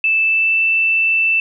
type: tone with pitch glide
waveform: sine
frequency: 2637 to 2657 Hz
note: E7 to E7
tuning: 0 to +13 cents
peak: -12 dBFS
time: 0.04-1.4 s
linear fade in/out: 2 ms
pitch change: +13 cents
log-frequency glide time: 0.23-0.61 s
effects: none